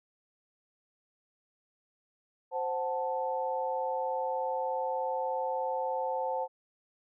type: chord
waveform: sine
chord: F# diminished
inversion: second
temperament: equal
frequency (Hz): 523.3 / 740 / 880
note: C5 / F#5 / A5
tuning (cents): 0 / 0 / 0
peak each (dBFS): -33 / -37 / -33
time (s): 2.51-6.48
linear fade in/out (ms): 50
effects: none